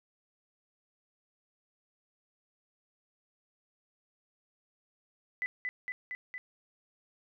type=tone with echo; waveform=sine; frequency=2000 Hz; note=B6; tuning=21 cents sharp; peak=-30 dBFS; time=5.42-5.46 s; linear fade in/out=0 ms; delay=230 ms; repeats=4; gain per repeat=-2 dB; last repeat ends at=6.38 s; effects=none